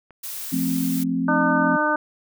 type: click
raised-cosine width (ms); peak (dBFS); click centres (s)
0.5; -31; 0.107
type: noise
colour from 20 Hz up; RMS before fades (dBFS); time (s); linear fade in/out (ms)
blue; -32; 0.23-1.04; 10
type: chord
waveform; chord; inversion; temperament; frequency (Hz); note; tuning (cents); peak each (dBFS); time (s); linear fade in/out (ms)
sine; F major; none; equal; 174.61 / 220 / 261.6; F3 / A3 / C4; 0 / 0 / 0; -26 / -28 / -22; 0.52-1.77; 10
type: harmonic tone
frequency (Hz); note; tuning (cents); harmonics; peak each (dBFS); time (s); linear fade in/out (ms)
302.2; D4; +50; 1 / 2 / 3 / 4 / 5; -26 / -25 / -24 / -25 / -23; 1.28-1.96; 5
effects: none